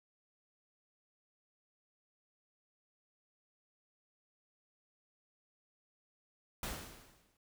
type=noise with exponential decay; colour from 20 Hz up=pink; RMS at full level=-38 dBFS; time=6.63-7.37 s; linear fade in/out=2 ms; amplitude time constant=160 ms; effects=none